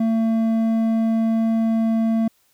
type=tone with hard clipping; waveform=sine; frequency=224.9 Hz; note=A3; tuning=38 cents sharp; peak=-18 dBFS; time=0-2.28 s; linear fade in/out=5 ms; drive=6 dB; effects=white hiss -62 dBFS RMS until 2.53 s